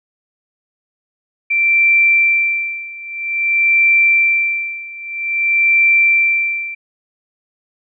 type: tone with tremolo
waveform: sine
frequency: 2349 Hz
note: D7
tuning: in tune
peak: -8 dBFS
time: 1.5-6.75 s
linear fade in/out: 10 ms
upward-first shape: sine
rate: 0.51 Hz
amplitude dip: 90%
effects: none